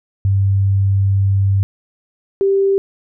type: tone pair in turn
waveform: sine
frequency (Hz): 98 / 392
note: G2 / G4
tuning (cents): 0 / 0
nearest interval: 2 octaves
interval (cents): 2400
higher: second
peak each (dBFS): -11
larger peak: neither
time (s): 0.25-1.63 / 2.41-2.78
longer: first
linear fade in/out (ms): 0
effects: none